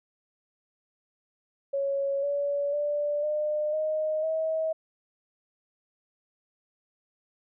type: tone with pitch steps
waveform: sine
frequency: 554.4 / 570.3 / 586.7 / 603.5 / 620.9 / 638.7 Hz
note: C#5 / C#5 / D5 / D5 / D#5 / D#5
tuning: 0 / +49 / -2 / +47 / -4 / +45 cents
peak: -25 dBFS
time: 1.73-4.73 s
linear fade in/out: 10 ms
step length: 500 ms
effects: none